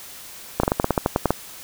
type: clicks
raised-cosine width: 1 ms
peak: -3 dBFS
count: 12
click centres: 0.6 / 0.634 / 0.679 / 0.719 / 0.799 / 0.844 / 0.907 / 0.978 / 1.061 / 1.161 / 1.257 / 1.306 s
effects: white hiss -40 dBFS RMS until 1.63 s